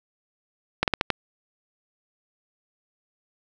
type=slowing click train; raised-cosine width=0.3 ms; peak=-4 dBFS; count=5; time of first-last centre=0.83-1.103 s; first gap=48 ms; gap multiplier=1.24; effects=none